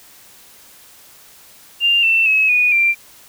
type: tone with pitch steps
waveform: sine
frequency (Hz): 2794 / 2680 / 2571 / 2466 / 2366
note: F7 / E7 / E7 / D#7 / D7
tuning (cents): 0 / +28 / -44 / -16 / +12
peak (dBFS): -11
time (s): 1.8-2.95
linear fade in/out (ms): 50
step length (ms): 230
effects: white hiss -45 dBFS RMS until 3.28 s